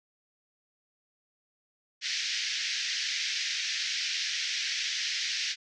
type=band-pass noise; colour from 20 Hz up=white; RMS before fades=-32 dBFS; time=2.01-5.56 s; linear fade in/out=50 ms; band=1700 to 5900 Hz; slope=48 dB/octave; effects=none